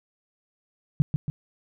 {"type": "tone with echo", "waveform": "sine", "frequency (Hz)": 148.4, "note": "D3", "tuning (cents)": 18, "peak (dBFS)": -14, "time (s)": [1, 1.02], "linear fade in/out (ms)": 0, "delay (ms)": 140, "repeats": 2, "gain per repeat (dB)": -5, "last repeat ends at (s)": 1.3, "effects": []}